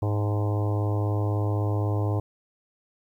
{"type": "harmonic tone with a mistuned harmonic", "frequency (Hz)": 103.83, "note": "G#2", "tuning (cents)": 0, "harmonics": [1, 3, 4, 5, 6, 7, 8, 9, 10], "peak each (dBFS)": [-23, -33, -35, -37, -39, -40, -41, -42, -43], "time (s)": [0.02, 2.2], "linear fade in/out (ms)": 5, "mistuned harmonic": 9, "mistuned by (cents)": -38, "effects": ["10-bit"]}